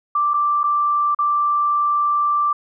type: tone with dropouts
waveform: sine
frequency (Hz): 1174.7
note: D6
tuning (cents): 0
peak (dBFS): -15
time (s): 0.15-2.53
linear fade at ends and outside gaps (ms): 5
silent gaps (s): 0.336-0.34 / 0.633-0.639 / 1.148-1.188
effects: none